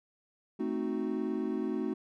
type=chord; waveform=triangle; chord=A diminished seventh; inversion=none; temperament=equal; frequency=220 / 261.6 / 311.1 / 370 Hz; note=A3 / C4 / Eb4 / Gb4; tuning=0 / 0 / 0 / 0 cents; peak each=-34 dBFS; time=0.59-1.94 s; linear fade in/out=10 ms; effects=none